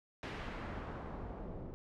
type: noise with low-pass filter sweep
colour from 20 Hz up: pink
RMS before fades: -44 dBFS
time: 0.23-1.74 s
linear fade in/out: 0 ms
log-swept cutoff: 3000 to 460 Hz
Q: 0.91
effects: none